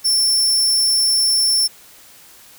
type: tone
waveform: sawtooth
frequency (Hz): 5390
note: E8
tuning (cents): +38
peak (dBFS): -11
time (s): 0.04-1.68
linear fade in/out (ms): 20
effects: white hiss -45 dBFS RMS until 2.58 s